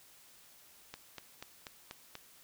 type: click train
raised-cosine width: 0.2 ms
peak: -26 dBFS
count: 6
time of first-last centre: 0.94-2.154 s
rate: 4.12 Hz
effects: white hiss -60 dBFS RMS until 2.43 s